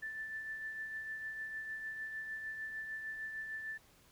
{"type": "tone with tremolo", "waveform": "sine", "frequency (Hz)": 1762, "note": "A6", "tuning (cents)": 2, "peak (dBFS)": -38, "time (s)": [0.02, 3.78], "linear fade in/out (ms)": 10, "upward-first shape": "triangle", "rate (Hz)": 6.6, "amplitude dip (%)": 45, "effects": ["pink hiss -65 dBFS RMS until 4.11 s"]}